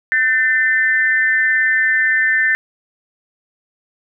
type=tone with amplitude modulation; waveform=sine; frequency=1791 Hz; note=A6; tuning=30 cents sharp; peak=-8 dBFS; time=0.12-2.55 s; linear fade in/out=0 ms; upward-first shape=sine; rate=261 Hz; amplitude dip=90%; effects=none